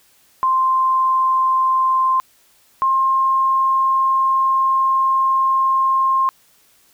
sine tone pair in turn, 1046.5 / 1062.9 Hz, C6 / C6, 0 / +27 cents, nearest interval unison, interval 27 cents, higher second, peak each -13 dBFS, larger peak neither, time 0.43-2.2 / 2.82-6.29 s, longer second, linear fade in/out 0 ms, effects white hiss -55 dBFS RMS until 6.93 s

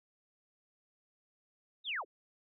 sine linear sweep, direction down, 3887 to 277.2 Hz, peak -34 dBFS, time 1.84-2.05 s, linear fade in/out 50 ms, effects none

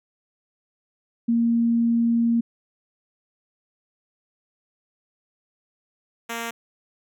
sine / 5% pulse tone pair in turn, 232.8 / 231.5 Hz, A#3 / A#3, -2 / -12 cents, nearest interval unison, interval 10 cents, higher first, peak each -17 dBFS, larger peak neither, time 1.28-2.41 / 6.29-6.51 s, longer first, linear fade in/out 10 ms, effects none

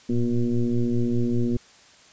sine tone with frequency modulation, 121.5 Hz, B2, 28 cents flat, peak -19 dBFS, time 0.09-1.57 s, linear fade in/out 5 ms, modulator 119 Hz, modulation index 1.9, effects white hiss -52 dBFS RMS until 2.12 s + resampled to 16000 Hz

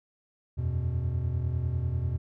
triangle chord, E suspended second, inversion none, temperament equal, 82.41 / 92.5 / 123.47 Hz, E2 / F#2 / B2, 0 / 0 / 0 cents, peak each -28 / -32 / -28 dBFS, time 0.57-2.18 s, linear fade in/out 20 ms, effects none

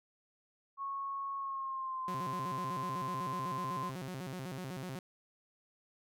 sine tone with pitch glide, 1100 to 1038.3 Hz, C#6 to C6, -14 to -14 cents, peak -36 dBFS, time 0.77-3.92 s, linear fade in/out 50 ms, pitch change -100 cents, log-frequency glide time 1.37-2.04 s
sawtooth tone with vibrato, 155.7 Hz, D#3, 2 cents sharp, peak -36 dBFS, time 2.08-4.99 s, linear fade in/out 2 ms, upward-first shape square, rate 8 Hz, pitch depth 280 cents each way
effects none

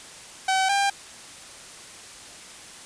sawtooth tone pair in turn, 762 / 797.3 Hz, G5 / G5, -49 / +29 cents, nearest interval minor second, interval 78 cents, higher second, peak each -16 dBFS, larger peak neither, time 0.48-0.69 / 0.69-0.9 s, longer neither, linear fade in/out 5 ms, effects white hiss -43 dBFS RMS until 2.85 s + resampled to 22050 Hz

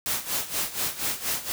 white noise with tremolo, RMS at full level -26 dBFS, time 0.06-1.52 s, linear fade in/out 0 ms, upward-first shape sine, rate 4.2 Hz, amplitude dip 80%, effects none

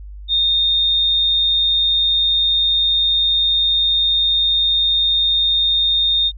sine tone, 3665 Hz, A#7, 30 cents flat, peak -13 dBFS, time 0.28-6.32 s, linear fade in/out 50 ms, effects added 50 Hz sine -31 dBFS peak until 6.37 s

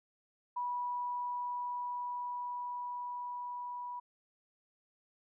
sine tone with level ramp, 978 Hz, B5, 17 cents flat, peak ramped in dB -33 to -39 dBFS, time 0.56-4 s, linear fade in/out 10 ms, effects none

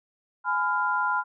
sine chord, F diminished, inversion first, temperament just, 838.1 / 1005.8 / 1396.9 Hz, Ab5 / Cb6 / F6, +16 / +31 / 0 cents, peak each -30 / -26 / -26 dBFS, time 0.44-1.24 s, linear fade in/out 50 ms, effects none

